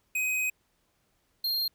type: tone pair in turn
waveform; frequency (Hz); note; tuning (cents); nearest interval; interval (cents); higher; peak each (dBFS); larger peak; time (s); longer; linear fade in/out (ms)
square; 2515 / 4209; D#7 / C8; +18 / +9; major sixth; 891; second; -27; neither; 0.15-0.5 / 1.44-1.68; first; 5
effects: pink hiss -72 dBFS RMS until 1.74 s